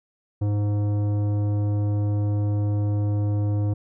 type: tone with tanh clipping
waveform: sine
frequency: 103.3 Hz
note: G#2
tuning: 9 cents flat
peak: -22 dBFS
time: 0.41-3.74 s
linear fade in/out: 10 ms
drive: 13 dB
effects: none